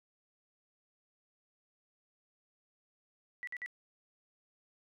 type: tone bursts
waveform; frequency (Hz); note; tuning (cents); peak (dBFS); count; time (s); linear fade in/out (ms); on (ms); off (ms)
sine; 1959; B6; -15; -38; 3; 3.43-3.661; 0; 43; 51
effects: none